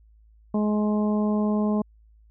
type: harmonic tone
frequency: 210.7 Hz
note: G#3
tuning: 25 cents sharp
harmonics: 1 / 2 / 3 / 4 / 5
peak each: -21 / -30 / -32 / -37 / -37 dBFS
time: 0.54-1.82 s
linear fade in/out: 5 ms
effects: added 54 Hz sine -52 dBFS peak until 2.3 s